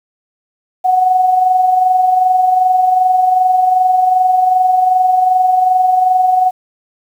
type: tone with amplitude modulation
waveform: sine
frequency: 740 Hz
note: F#5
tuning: in tune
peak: -6 dBFS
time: 0.84-6.51 s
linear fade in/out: 20 ms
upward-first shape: sine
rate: 22.6 Hz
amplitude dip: 45%
effects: 7-bit